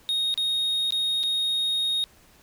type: tone with dropouts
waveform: triangle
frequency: 3729 Hz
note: A#7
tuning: in tune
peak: -21 dBFS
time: 0.09-2.04 s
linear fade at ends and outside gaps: 0 ms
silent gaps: 0.341-0.376 / 0.906-0.923 / 1.231-1.236 s
effects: pink hiss -56 dBFS RMS until 2.42 s